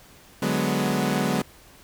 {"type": "chord", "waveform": "sawtooth", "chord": "G# half-diminished seventh", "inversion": "second", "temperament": "equal", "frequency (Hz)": [146.83, 185, 207.7, 246.9], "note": ["D3", "F#3", "G#3", "B3"], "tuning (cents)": [0, 0, 0, 0], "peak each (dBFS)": [-25, -23, -23, -23], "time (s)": [0.42, 1.42], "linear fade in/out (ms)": 5, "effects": ["pink hiss -51 dBFS RMS until 1.83 s"]}